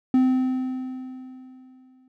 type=tone with exponential decay; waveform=triangle; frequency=257.7 Hz; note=C4; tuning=26 cents flat; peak=-12 dBFS; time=0.14-2.08 s; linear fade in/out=2 ms; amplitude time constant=420 ms; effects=none